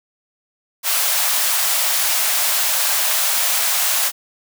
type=high-pass noise; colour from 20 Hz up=white; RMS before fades=-18 dBFS; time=0.83-4.12 s; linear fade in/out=50 ms; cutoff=570 Hz; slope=48 dB/octave; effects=none